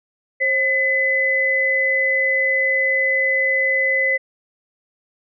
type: tone pair together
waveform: sine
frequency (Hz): 535 / 2014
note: C5 / B6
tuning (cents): +38 / +33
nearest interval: octave + major seventh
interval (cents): 2295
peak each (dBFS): -23 / -16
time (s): 0.4-4.18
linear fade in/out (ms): 20
effects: none